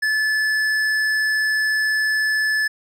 triangle tone with tanh clipping, 1733 Hz, A6, 27 cents flat, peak -19 dBFS, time 0.02-2.68 s, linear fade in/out 10 ms, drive 15 dB, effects none

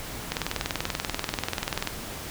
click train, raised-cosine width 0.2 ms, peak -9 dBFS, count 33, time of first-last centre 0.32-1.873 s, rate 20.6 Hz, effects pink hiss -37 dBFS RMS until 2.3 s

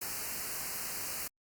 white band-stop noise, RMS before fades -38 dBFS, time 0.01-1.28 s, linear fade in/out 10 ms, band 2900 to 4200 Hz, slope 96 dB/octave, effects Opus 48 kbps

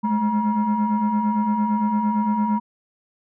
sine tone cluster, 205.3 / 214.1 / 955 Hz, G#3 / A3 / A#5, -20 / -47 / +42 cents, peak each -25 / -19 / -22 dBFS, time 0.03-2.6 s, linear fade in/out 20 ms, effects tanh soft clip ceiling -13 dBFS

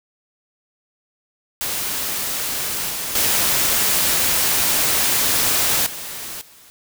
white noise with level steps, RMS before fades -24 / -26 / -18 / -31 / -47 dBFS, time 1.61-6.7 s, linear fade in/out 0 ms, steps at 2.89 / 3.15 / 5.86 / 6.41 s, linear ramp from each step 5 ms, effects none

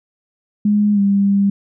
sine tone with pitch glide, 207.7 to 199.12 Hz, G#3 to G3, 0 to +27 cents, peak -11 dBFS, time 0.65-1.5 s, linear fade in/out 5 ms, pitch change -73 cents, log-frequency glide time 0.93-1 s, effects none

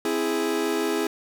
40% pulse chord, C augmented, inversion none, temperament equal, 261.6 / 329.6 / 415.3 Hz, C4 / E4 / G#4, 0 / 0 / 0 cents, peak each -30 / -26 / -25 dBFS, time 0.05-1.07 s, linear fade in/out 2 ms, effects none

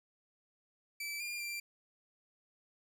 sawtooth tone with pitch steps, 2318 / 2403 / 2364 Hz, D7 / D7 / D7, -23 / +39 / +11 cents, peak -35 dBFS, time 1-1.6 s, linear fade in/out 5 ms, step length 200 ms, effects none

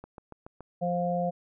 click train, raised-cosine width 1 ms, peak -29 dBFS, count 5, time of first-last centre 0.04-0.607 s, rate 7.06 Hz
harmonic tone, 175.7 Hz, F3, 11 cents sharp, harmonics 1 / 3 / 4, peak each -30 / -30 / -30 dBFS, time 0.81-1.31 s, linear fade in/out 20 ms
effects none

